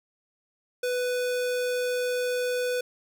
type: tone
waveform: square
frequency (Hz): 496.3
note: B4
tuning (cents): +8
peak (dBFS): -26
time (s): 0.83-2.81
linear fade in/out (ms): 5
effects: none